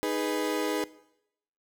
35% pulse chord, G# minor, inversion second, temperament equal, 311.1 / 415.3 / 493.9 Hz, D#4 / G#4 / B4, 0 / 0 / 0 cents, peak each -30 dBFS, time 0.03-0.84 s, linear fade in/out 0 ms, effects noise-tail reverb RT60 0.8 s tail -19 dB re dry

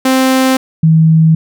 sawtooth / sine tone pair in turn, 261.6 / 160.37 Hz, C4 / E3, 0 / -47 cents, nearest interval minor sixth, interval 847 cents, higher first, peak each -4 dBFS, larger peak neither, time 0.05-0.57 / 0.83-1.35 s, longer neither, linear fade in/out 5 ms, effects none

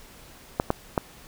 clicks, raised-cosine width 1 ms, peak -7 dBFS, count 3, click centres 0.599 / 0.704 / 0.978 s, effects pink hiss -49 dBFS RMS until 1.27 s

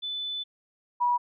sine tone pair in turn, 3500 / 970.3 Hz, A7 / B5, -10 / -31 cents, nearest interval octave + minor seventh, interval 2221 cents, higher first, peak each -30 / -21 dBFS, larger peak second, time 0.02-0.44 / 1-1.18 s, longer first, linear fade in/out 20 ms, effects none

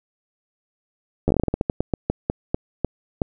slowing click train, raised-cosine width 2 ms, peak -6 dBFS, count 19, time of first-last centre 1.28-3.218 s, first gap 11 ms, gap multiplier 1.23, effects none

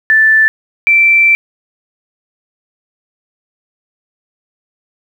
sine tone pair in turn, 1760 / 2340 Hz, A6 / D7, 0 / -7 cents, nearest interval perfect fourth, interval 493 cents, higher second, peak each -5 dBFS, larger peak neither, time 0.1-0.48 / 0.87-1.35 s, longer second, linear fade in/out 0 ms, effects 7-bit

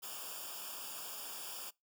white noise with comb filter, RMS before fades -45 dBFS, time 0.02-1.71 s, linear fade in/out 20 ms, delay 0.49 ms, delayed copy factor -0.95, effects noise-tail reverb RT60 0.2 s tail -24 dB re dry

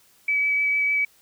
sine tone with vibrato, 2288 Hz, D7, 46 cents flat, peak -19 dBFS, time 0.28-1.05 s, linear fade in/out 5 ms, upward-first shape sine, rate 6.6 Hz, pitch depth 9 cents each way, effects white hiss -58 dBFS RMS until 1.21 s

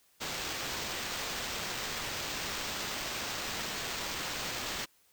violet noise with sample-and-hold, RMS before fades -37 dBFS, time 0.2-4.86 s, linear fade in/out 20 ms, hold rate 11025 Hz, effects white hiss -67 dBFS RMS until 5.12 s

